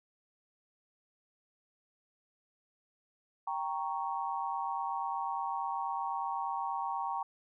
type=chord; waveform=sine; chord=G diminished; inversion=none; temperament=equal; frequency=784 / 932.3 / 1108.7 Hz; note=G5 / Bb5 / Db6; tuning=0 / 0 / 0 cents; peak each=-37 / -36 / -38 dBFS; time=3.47-7.23 s; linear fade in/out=5 ms; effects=none